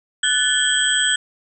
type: tone cluster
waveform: sine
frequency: 1493 / 1733 / 3163 / 3305 / 7990 Hz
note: F#6 / A6 / G7 / G#7 / B8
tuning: +15 / -27 / +15 / -9 / +19 cents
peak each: -22 dBFS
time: 0.23-1.16 s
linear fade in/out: 5 ms
effects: none